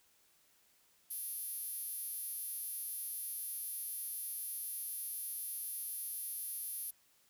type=tone with high-pass filter; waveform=5% pulse; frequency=392 Hz; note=G4; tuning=in tune; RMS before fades=-42 dBFS; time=1.1-6.91 s; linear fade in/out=10 ms; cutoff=11000 Hz; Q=3.4; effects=white hiss -70 dBFS RMS until 7.29 s